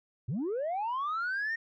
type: linear sweep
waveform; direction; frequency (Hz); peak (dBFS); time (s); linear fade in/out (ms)
sine; up; 99.3 to 1864.7; -28; 0.28-1.56; 10
effects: tanh soft clip ceiling -28 dBFS

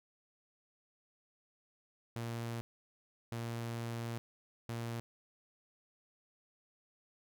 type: tone bursts at uneven times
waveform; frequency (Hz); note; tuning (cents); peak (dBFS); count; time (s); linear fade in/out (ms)
sawtooth; 116.54; A#2; 0; -34; 3; 2.16-2.61 / 3.32-4.18 / 4.69-5; 0
effects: none

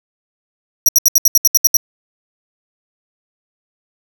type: tone bursts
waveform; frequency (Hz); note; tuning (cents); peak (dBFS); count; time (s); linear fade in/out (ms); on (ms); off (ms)
sawtooth; 5770; F#8; -44; -4; 10; 0.86-1.769; 2; 27; 71
effects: 7-bit

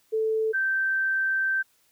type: tone pair in turn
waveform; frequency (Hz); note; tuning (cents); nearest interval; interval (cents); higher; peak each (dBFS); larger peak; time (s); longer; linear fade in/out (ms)
sine; 440 / 1558.1; A4 / G6; 0 / -11; octave + minor seventh; 2189; second; -22; neither; 0.12-0.53 / 0.53-1.63; second; 20
effects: white hiss -65 dBFS RMS until 1.91 s

